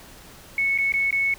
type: tone with dropouts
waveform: sine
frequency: 2206 Hz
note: C#7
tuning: 9 cents flat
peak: -19 dBFS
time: 0.58-1.34 s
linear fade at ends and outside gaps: 2 ms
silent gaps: 0.778-0.785 / 0.922-0.938 / 1.108-1.126 s
effects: pink hiss -46 dBFS RMS until 1.38 s